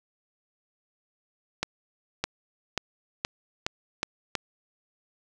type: accelerating click train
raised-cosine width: 0.2 ms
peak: -9 dBFS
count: 7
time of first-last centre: 1.63-4.353 s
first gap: 610 ms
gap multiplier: 0.88
effects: none